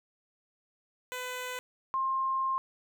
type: tone pair in turn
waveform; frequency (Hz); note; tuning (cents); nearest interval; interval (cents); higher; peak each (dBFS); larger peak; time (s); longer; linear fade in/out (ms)
10% pulse / sine; 502 / 1061; B4 / C6; +28 / +24; octave + minor second; 1296; second; -27; neither; 1.12-1.59 / 1.94-2.58; second; 0
effects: none